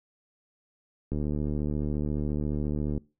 click train, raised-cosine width 3 ms, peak -18 dBFS, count 139, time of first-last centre 1.12-2.977 s, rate 74.3 Hz, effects noise-tail reverb RT60 0.3 s tail -23 dB re dry

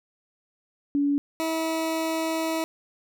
sine / 20% pulse tone pair in turn, 285.1 / 323.1 Hz, C#4 / E4, +49 / -35 cents, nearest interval major second, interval 216 cents, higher second, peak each -20 dBFS, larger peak neither, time 0.95-1.18 / 1.4-2.64 s, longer second, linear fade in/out 0 ms, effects none

